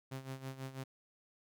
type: tone with tremolo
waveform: sawtooth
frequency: 132.9 Hz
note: C3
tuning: 27 cents sharp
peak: -36 dBFS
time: 0.11-0.84 s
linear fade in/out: 10 ms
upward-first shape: sine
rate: 6.1 Hz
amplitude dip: 75%
effects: none